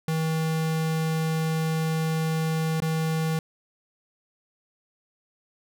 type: tone with dropouts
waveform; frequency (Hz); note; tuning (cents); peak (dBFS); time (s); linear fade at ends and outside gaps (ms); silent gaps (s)
square; 159.9; D#3; +48; -24; 0.08-3.39; 2; 2.803-2.821
effects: none